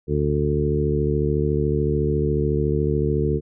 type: harmonic tone with a mistuned harmonic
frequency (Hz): 73.9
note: D2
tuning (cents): +11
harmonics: 1 / 2 / 3 / 4 / 5 / 6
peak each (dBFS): -25 / -23 / -29 / -29 / -25 / -25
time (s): 0.07-3.41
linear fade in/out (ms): 50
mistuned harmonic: 1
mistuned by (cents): +17
effects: none